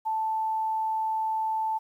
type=tone; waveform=sine; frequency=880 Hz; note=A5; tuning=in tune; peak=-25 dBFS; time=0.05-1.79 s; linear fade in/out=20 ms; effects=10-bit